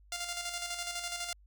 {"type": "tone with tremolo", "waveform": "5% pulse", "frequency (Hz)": 698.5, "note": "F5", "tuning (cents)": 0, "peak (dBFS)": -23, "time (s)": [0.12, 1.33], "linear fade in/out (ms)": 2, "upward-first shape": "square", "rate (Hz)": 12, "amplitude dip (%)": 45, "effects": ["added 50 Hz sine -57 dBFS peak until 1.46 s"]}